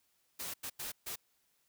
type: noise bursts at uneven times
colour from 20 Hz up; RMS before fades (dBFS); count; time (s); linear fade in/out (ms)
white; -41; 4; 0.39-0.54 / 0.63-0.7 / 0.79-0.92 / 1.06-1.16; 10
effects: white hiss -75 dBFS RMS until 1.68 s